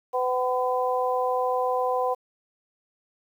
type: harmonic tone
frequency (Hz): 252.3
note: B3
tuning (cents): +37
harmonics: 2 / 3 / 4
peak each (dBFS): -25 / -27 / -28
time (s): 0.13-2.15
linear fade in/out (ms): 20
effects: 9-bit